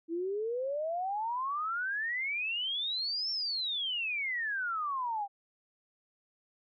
sine exponential two-way sweep, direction up then down, 322.3 to 5460 to 781 Hz, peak -31 dBFS, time 0.08-5.28 s, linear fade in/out 50 ms, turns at 3.31 s, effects none

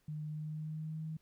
sine tone with pitch glide, 152.3 to 157.85 Hz, D#3 to D#3, -37 to +25 cents, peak -38 dBFS, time 0.08-1.17 s, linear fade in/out 5 ms, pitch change +62 cents, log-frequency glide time 0.26-1.04 s, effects pink hiss -75 dBFS RMS until 1.21 s

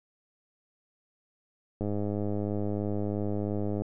click train, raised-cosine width 2 ms, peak -19 dBFS, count 208, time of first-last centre 1.81-3.82 s, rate 103 Hz, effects none

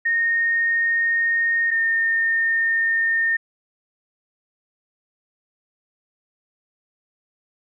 sine tone pair in turn, 1847 / 1824.7 Hz, A#6 / A#6, -16 / -37 cents, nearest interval unison, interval 21 cents, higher first, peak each -17 dBFS, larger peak neither, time 0.05-1.71 / 1.71-3.37 s, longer neither, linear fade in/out 10 ms, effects none

